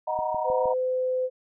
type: chord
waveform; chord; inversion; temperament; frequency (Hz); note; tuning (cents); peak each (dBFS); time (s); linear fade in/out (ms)
sine; B major seventh; first; equal with one note detuned; 622.3 / 740 / 932.3 / 963.5; D#5 / F#5 / A#5 / B5; 0 / 0 / 0 / -43; -29 / -31 / -30 / -33; 0.07-0.74; 10
type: click train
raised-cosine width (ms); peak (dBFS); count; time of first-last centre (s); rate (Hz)
3; -30; 4; 0.19-0.657; 6.43
type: tone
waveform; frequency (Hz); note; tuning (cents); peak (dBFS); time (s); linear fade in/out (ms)
sine; 511; C5; -41; -23; 0.44-1.3; 50
effects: none